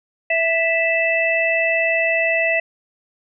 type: harmonic tone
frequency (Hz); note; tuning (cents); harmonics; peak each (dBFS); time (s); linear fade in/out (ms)
659.3; E5; 0; 1 / 3 / 4; -20 / -20 / -20; 0.3-2.6; 5
effects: none